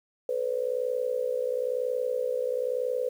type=tone with amplitude modulation; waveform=sine; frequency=502 Hz; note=B4; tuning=28 cents sharp; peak=-22 dBFS; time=0.29-3.09 s; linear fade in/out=2 ms; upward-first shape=sine; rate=61 Hz; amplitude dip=85%; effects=9-bit